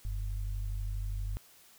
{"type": "tone pair together", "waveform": "sine", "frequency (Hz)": [45.69, 98], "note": ["F#1", "G2"], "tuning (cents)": [-21, 0], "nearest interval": "octave + minor second", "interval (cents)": 1321, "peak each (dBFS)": [-33, -39], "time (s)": [0.05, 1.37], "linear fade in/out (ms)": 0, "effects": ["white hiss -59 dBFS RMS until 1.78 s"]}